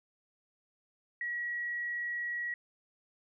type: tone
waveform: sine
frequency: 1917 Hz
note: A#6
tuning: 48 cents sharp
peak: -33 dBFS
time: 1.21-2.54 s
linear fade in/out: 2 ms
effects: none